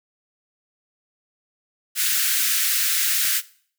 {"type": "high-pass noise", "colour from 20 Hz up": "white", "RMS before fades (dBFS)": -21, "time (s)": [1.95, 3.42], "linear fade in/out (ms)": 50, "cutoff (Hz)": 1400, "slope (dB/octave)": 48, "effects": ["noise-tail reverb RT60 0.5 s tail -19 dB re dry"]}